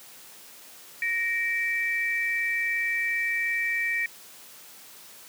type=tone pair together; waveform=sine; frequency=1864.7 / 2322 Hz; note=A#6 / D7; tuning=0 / -20 cents; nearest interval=major third; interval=380 cents; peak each=-27 dBFS; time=1.02-4.06 s; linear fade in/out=2 ms; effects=white hiss -48 dBFS RMS until 5.28 s + high-pass 150 Hz 12 dB/octave